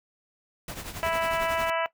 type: noise with tremolo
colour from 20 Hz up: pink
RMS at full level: -35 dBFS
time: 0.68-1.7 s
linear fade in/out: 2 ms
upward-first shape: triangle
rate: 11 Hz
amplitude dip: 75%
type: harmonic tone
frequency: 329.6 Hz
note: E4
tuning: in tune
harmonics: 2 / 3 / 4 / 5 / 6 / 7 / 8 / 9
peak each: -27 / -31 / -33 / -35 / -37 / -38 / -39 / -40 dBFS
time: 1.03-1.86 s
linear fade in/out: 0 ms
effects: noise-tail reverb RT60 0.1 s tail -18 dB re dry